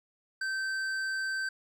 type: tone with hard clipping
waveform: sine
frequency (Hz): 1551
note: G6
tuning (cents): -19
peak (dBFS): -32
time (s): 0.41-1.49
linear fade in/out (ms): 5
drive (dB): 9
effects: none